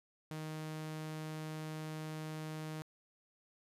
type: tone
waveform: sawtooth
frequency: 156 Hz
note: D#3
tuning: 5 cents sharp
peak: -37 dBFS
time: 0.31-2.82 s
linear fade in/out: 0 ms
effects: resampled to 32000 Hz